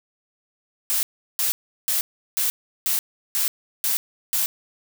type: noise bursts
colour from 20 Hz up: blue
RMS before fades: -22 dBFS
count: 8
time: 0.9-4.46 s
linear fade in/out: 0 ms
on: 130 ms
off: 360 ms
effects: none